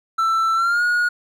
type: tone with pitch glide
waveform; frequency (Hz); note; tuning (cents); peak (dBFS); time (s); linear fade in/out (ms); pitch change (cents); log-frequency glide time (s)
triangle; 1332 to 1444.2; E6 to F#6; +18 to -42; -14; 0.18-1.09; 10; +140; 0.55-0.83
effects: none